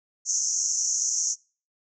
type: band-pass noise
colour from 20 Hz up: pink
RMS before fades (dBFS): -26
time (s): 0.25-1.36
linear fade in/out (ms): 50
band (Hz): 5800 to 6900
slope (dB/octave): 96
effects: noise-tail reverb RT60 0.4 s tail -26 dB re dry

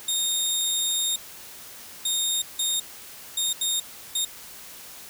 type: tone bursts at uneven times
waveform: 20% pulse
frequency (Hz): 3689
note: A#7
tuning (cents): -19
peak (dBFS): -17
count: 6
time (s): 0.08-1.16 / 2.05-2.42 / 2.59-2.8 / 3.37-3.53 / 3.61-3.8 / 4.15-4.25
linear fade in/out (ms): 5
effects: white hiss -43 dBFS RMS until 5.09 s

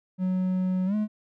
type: tone with pitch glide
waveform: triangle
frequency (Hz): 185 to 212.5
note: F#3 to G#3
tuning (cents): 0 to +40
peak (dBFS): -21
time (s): 0.18-1.08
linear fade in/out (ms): 50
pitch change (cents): +240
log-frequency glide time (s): 0.86-0.95
effects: none

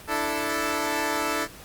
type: chord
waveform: 10% pulse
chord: D suspended second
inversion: none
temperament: equal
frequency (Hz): 293.7 / 329.6 / 440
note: D4 / E4 / A4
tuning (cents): 0 / 0 / 0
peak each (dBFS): -21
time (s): 0.07-1.48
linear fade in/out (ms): 50
effects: pink hiss -45 dBFS RMS until 1.64 s + Opus 48 kbps

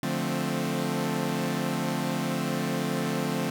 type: chord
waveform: sawtooth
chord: D minor seventh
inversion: none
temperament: equal with one note detuned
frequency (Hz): 146.83 / 175.93 / 220 / 261.6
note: D3 / F3 / A3 / C4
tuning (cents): 0 / +13 / 0 / 0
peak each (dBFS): -29 / -28 / -28 / -28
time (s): 0.03-3.5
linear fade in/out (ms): 2
effects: none

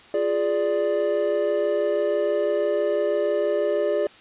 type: chord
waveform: triangle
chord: D diminished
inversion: first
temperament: equal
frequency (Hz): 349.2 / 415.3 / 587.3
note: F4 / Ab4 / D5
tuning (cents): 0 / 0 / 0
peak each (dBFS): -26 / -22 / -21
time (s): 0.14-4.07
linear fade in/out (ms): 2
effects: white hiss -48 dBFS RMS until 4.2 s + resampled to 8000 Hz

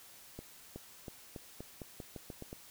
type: accelerating click train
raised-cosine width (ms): 2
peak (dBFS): -30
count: 11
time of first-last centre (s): 0.39-2.529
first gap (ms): 370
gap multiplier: 0.87
effects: white hiss -56 dBFS RMS until 2.7 s

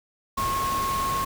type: tone in noise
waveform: sine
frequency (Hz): 1086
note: C#6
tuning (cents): -36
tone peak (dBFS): -24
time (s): 0.37-1.25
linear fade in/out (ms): 10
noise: pink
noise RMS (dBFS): -32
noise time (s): 0.37-1.25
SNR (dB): +5
effects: none

